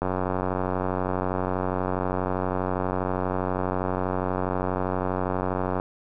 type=click train; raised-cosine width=1 ms; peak=-12 dBFS; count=535; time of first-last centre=0.02-5.799 s; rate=92.4 Hz; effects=none